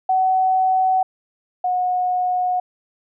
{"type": "tone pair in turn", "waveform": "sine", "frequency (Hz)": [752, 728.1], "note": ["F#5", "F#5"], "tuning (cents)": [28, -28], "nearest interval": "minor second", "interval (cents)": 56, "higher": "first", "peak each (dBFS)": [-14, -17], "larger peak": "first", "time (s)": [[0.09, 1.03], [1.64, 2.6]], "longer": "second", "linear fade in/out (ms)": 5, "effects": []}